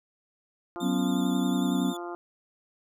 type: harmonic tone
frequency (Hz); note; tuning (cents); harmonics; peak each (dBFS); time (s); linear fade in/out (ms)
174; F3; -6; 2 / 3 / 4 / 5 / 6 / 7 / 8; -36 / -49 / -40 / -44 / -45 / -44 / -47; 0.76-2.15; 0
type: tone with vibrato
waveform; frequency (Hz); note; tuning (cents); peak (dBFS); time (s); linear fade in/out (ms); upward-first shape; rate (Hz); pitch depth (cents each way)
sawtooth; 3548; A7; +14; -37; 0.8-1.97; 5; sine; 11; 44
type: chord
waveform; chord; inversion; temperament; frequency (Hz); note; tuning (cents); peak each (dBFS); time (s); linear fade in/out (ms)
sine; F# suspended fourth; none; equal; 185 / 246.9 / 277.2; F#3 / B3 / C#4; 0 / 0 / 0; -28; 0.8-1.94; 50
effects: none